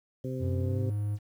harmonic tone, 129.5 Hz, C3, 17 cents flat, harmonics 1 / 2 / 3 / 4, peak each -34 / -37 / -39 / -40 dBFS, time 0.24-0.9 s, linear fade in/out 5 ms
triangle tone with pitch glide, 91.8 to 103.64 Hz, F#2 to G#2, -13 to -3 cents, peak -26 dBFS, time 0.39-1.19 s, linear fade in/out 50 ms, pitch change +210 cents, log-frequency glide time 0.59-0.83 s
effects 10-bit

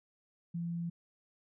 sine tone, 170.1 Hz, F3, 45 cents flat, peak -34 dBFS, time 0.54-0.9 s, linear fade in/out 10 ms, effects none

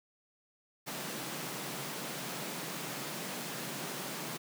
pink high-pass noise, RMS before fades -40 dBFS, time 0.86-4.38 s, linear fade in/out 20 ms, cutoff 130 Hz, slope 96 dB/octave, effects none

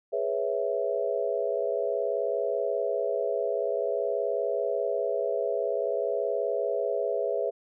sine chord, C# minor seventh, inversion second, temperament equal, 415.3 / 493.9 / 554.4 / 659.3 Hz, G#4 / B4 / C#5 / E5, 0 / 0 / 0 / 0 cents, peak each -31 dBFS, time 0.12-7.51 s, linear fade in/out 20 ms, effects none

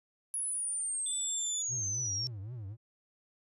sine exponential sweep, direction down, 10548 to 5440 Hz, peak -32 dBFS, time 0.34-2.27 s, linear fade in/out 0 ms
square tone, 3520 Hz, A7, in tune, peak -40 dBFS, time 1.06-1.62 s, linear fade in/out 2 ms
triangle tone with vibrato, 110 Hz, A2, in tune, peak -37 dBFS, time 1.68-2.77 s, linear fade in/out 50 ms, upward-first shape triangle, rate 3.8 Hz, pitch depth 290 cents each way
effects resampled to 32000 Hz

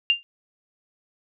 sine tone with exponential decay, 2794 Hz, F7, in tune, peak -12 dBFS, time 0.1-0.23 s, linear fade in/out 0 ms, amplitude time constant 27 ms, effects none

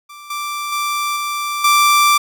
sawtooth tone with level steps, 1174.7 Hz, D6, in tune, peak -31 / -18 / -14 / -16 / -6 dBFS, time 0.09-2.18 s, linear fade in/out 10 ms, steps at 0.3 / 0.72 / 1.16 / 1.64 s, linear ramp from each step 5 ms, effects none

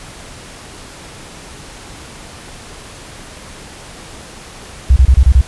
sine tone bursts, 64.7 Hz, C2, 19 cents flat, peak -3 dBFS, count 6, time 4.9-5.412 s, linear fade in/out 5 ms, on 62 ms, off 28 ms, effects pink hiss -34 dBFS RMS until 5.47 s + resampled to 24000 Hz

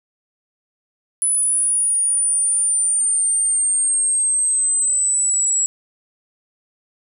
sine exponential sweep, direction down, 10000 to 7720 Hz, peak -15 dBFS, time 1.22-5.66 s, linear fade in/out 0 ms, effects none

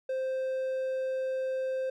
triangle tone, 523 Hz, C5, 1 cent flat, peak -27 dBFS, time 0.09-1.9 s, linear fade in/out 5 ms, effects none

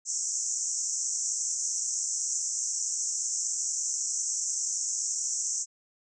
white band-pass noise, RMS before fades -31 dBFS, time 0.05-5.66 s, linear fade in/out 50 ms, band 5700 to 7800 Hz, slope 96 dB/octave, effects none

